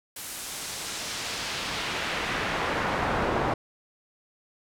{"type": "noise with band-pass filter sweep", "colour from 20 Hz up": "brown", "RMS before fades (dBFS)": -30, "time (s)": [0.16, 3.54], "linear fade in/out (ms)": 5, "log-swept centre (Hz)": [12000, 850], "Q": 0.86, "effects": []}